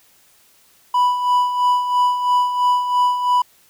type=tone with tremolo; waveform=triangle; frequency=987.8 Hz; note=B5; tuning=in tune; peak=-10 dBFS; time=0.94-3.42 s; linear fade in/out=5 ms; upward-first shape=sine; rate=3 Hz; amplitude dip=60%; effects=white hiss -54 dBFS RMS until 3.69 s